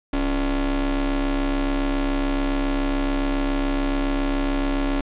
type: ring-modulated tone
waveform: 45% pulse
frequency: 155.56 Hz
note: D#3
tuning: in tune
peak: -17 dBFS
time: 0.13-5.01 s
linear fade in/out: 5 ms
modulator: 122 Hz
effects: resampled to 8000 Hz + 8-bit